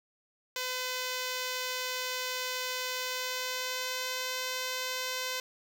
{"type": "tone with pitch glide", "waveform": "5% pulse", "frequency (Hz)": [507, 511.4], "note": ["B4", "C5"], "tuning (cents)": [45, -40], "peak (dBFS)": -21, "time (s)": [0.56, 5.4], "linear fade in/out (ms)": 2, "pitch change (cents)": 15, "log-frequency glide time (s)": [2.9, 4.4], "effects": []}